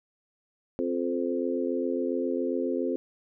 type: harmonic tone with a mistuned harmonic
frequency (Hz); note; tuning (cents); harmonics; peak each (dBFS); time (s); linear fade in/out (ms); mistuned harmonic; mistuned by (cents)
87.31; F2; 0; 3 / 4 / 5 / 6; -30 / -31 / -32 / -33; 0.79-2.96; 0; 6; -15
effects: none